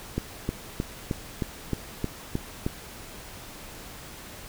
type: click train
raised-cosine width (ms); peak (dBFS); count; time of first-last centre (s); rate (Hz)
3; -13; 9; 0.18-2.664; 3.22
effects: pink hiss -43 dBFS RMS until 4.48 s